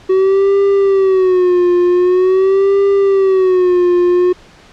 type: tone with vibrato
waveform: triangle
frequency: 374.8 Hz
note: F#4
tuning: 22 cents sharp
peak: -6 dBFS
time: 0.09-4.33 s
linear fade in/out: 10 ms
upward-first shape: sine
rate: 0.45 Hz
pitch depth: 100 cents each way
effects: pink hiss -42 dBFS RMS until 4.72 s + low-pass 5000 Hz 12 dB/octave